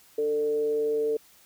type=tone with frequency modulation; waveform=sine; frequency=446.8 Hz; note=A4; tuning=27 cents sharp; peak=-23 dBFS; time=0.18-1.17 s; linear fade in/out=5 ms; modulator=152 Hz; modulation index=0.31; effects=white hiss -57 dBFS RMS until 1.45 s